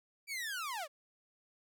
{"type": "linear sweep", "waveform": "sawtooth", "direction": "down", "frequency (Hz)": [2349, 539], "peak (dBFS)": -34, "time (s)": [0.27, 0.88], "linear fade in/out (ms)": 50, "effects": []}